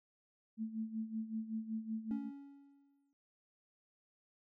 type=tone with tremolo; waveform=sine; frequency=221.1 Hz; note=A3; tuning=9 cents sharp; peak=-35 dBFS; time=0.57-2.31 s; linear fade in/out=50 ms; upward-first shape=sine; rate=5.3 Hz; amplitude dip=75%
type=tone with exponential decay; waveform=triangle; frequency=280 Hz; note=C#4; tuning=18 cents sharp; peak=-36 dBFS; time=2.11-3.13 s; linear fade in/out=0 ms; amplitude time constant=220 ms
effects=none

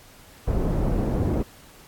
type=low-pass noise; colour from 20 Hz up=pink; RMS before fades=-23 dBFS; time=0.47-1.43 s; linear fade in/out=10 ms; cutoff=470 Hz; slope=12 dB/octave; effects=pink hiss -50 dBFS RMS until 1.87 s + AAC 64 kbps

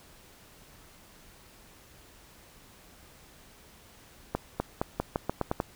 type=accelerating click train; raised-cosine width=1 ms; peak=-13 dBFS; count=9; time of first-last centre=4.35-5.601 s; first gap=250 ms; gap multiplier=0.86; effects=pink hiss -55 dBFS RMS until 5.75 s

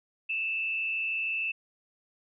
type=tone with frequency modulation; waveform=sine; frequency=2647 Hz; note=E7; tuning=7 cents sharp; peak=-28 dBFS; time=0.29-1.52 s; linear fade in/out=10 ms; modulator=133 Hz; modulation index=0.47; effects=none

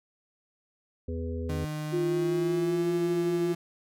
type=harmonic tone; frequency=82.6 Hz; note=E2; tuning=4 cents sharp; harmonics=1 / 3 / 5 / 6; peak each=-32 / -37 / -39 / -40 dBFS; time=1.08-1.65 s; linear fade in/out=5 ms
type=tone with pitch glide; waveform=35% pulse; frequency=152.5 to 168.23 Hz; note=D#3 to E3; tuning=-34 to +36 cents; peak=-30 dBFS; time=1.49-3.55 s; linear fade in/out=5 ms; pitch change=+170 cents; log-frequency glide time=1.9-2.86 s
type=tone with vibrato; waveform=sine; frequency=349.2 Hz; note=F4; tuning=in tune; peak=-25 dBFS; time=1.92-3.54 s; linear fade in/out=20 ms; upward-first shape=sine; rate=5.2 Hz; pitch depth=13 cents each way
effects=none

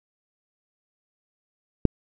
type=click; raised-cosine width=3 ms; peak=-3 dBFS; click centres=1.853 s; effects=none

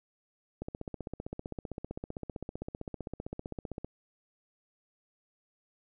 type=click train; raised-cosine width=2 ms; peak=-24 dBFS; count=51; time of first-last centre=0.62-3.846 s; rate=15.5 Hz; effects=none

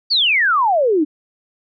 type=exponential sweep; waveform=sine; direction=down; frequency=4700 to 284.9 Hz; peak=-12 dBFS; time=0.1-1.05 s; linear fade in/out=20 ms; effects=none

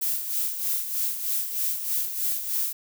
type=noise with tremolo; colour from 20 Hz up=violet; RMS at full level=-25 dBFS; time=0.01-2.73 s; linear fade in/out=10 ms; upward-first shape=sine; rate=3.2 Hz; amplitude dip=60%; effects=none

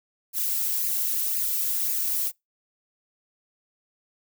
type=noise with flanger; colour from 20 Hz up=violet; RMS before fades=-26 dBFS; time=0.33-2.32 s; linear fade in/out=50 ms; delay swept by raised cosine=0.43 to 2.33 ms; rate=1.9 Hz; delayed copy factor=+0.55; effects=noise-tail reverb RT60 0.2 s tail -26 dB re dry

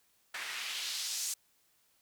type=noise with band-pass filter sweep; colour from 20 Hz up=white; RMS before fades=-38 dBFS; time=0.34-1.34 s; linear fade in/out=5 ms; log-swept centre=1700 to 7300 Hz; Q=1.5; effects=white hiss -71 dBFS RMS until 2.01 s

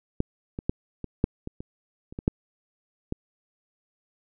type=clicks; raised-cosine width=3 ms; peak=-10 / -19 / -10 / -20 / -7 / -20 / -23 / -28 / -20 / -7 / -15 dBFS; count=11; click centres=0.204 / 0.589 / 0.695 / 1.043 / 1.241 / 1.474 / 1.605 / 2.125 / 2.189 / 2.279 / 3.124 s; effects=none

